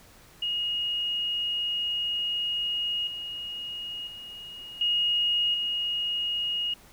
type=tone with level steps; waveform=sine; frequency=2872 Hz; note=F7; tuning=48 cents sharp; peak=-26 / -33 / -39 / -22 / -26 dBFS; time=0.42-6.74 s; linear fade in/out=5 ms; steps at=3.07 / 4.07 / 4.81 / 5.54 s; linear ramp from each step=2 ms; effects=pink hiss -54 dBFS RMS until 6.92 s